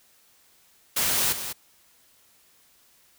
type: noise with echo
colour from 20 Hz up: white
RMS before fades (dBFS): -24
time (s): 0.96-1.33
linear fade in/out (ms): 10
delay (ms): 200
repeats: 1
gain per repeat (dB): -9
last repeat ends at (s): 1.53
effects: white hiss -60 dBFS RMS until 3.18 s